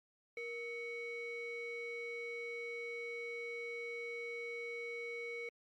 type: ring-modulated tone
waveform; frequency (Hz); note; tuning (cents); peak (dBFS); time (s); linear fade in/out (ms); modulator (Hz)
triangle; 880; A5; 0; -36; 0.37-5.49; 2; 1350
effects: Opus 48 kbps